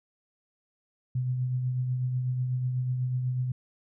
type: tone with tremolo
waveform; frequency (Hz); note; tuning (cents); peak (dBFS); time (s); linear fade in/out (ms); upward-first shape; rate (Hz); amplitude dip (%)
sine; 126.6; B2; +43; -24; 1.15-3.52; 5; triangle; 8.1; 40
effects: none